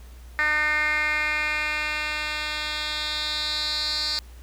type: tone with band-pass filter sweep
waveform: 10% pulse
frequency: 302.9 Hz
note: D#4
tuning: 46 cents flat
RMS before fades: -26 dBFS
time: 0.39-4.19 s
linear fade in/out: 0 ms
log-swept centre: 1900 to 4500 Hz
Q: 4.7
effects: added 60 Hz sine -41 dBFS peak until 4.42 s + pink hiss -54 dBFS RMS until 4.42 s